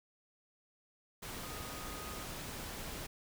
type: tone in noise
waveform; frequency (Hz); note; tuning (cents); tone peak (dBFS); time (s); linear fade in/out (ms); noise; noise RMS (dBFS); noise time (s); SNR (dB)
sine; 1244.5; D#6; 0; -51; 1.43-2.25; 10; pink; -44; 1.22-3.07; -10
effects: none